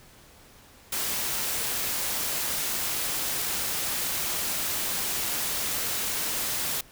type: noise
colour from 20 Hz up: white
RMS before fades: -29 dBFS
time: 0.92-6.81 s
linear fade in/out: 5 ms
effects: pink hiss -53 dBFS RMS until 6.91 s